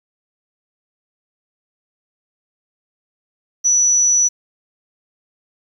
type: tone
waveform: sine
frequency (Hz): 5920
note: F#8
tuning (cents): 0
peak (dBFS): -11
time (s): 3.64-4.29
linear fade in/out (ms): 20
effects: 8-bit